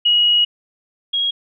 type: tone pair in turn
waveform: sine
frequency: 2900 / 3291 Hz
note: F#7 / G#7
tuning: -35 / -16 cents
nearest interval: major second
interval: 219 cents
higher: second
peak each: -11 / -16 dBFS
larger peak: first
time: 0.05-0.45 / 1.13-1.31 s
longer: first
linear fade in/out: 10 ms
effects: none